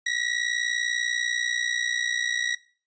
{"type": "ring-modulated tone", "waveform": "sawtooth", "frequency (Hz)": 1918, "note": "A#6", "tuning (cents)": 49, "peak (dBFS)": -18, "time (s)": [0.06, 2.55], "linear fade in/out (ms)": 5, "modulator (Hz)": 30.1, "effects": ["noise-tail reverb RT60 0.4 s tail -19 dB re dry", "resampled to 16000 Hz"]}